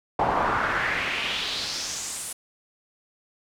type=noise with band-pass filter sweep; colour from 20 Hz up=brown; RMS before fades=-27 dBFS; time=0.19-2.33 s; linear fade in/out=5 ms; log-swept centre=830 to 10000 Hz; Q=2.9; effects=none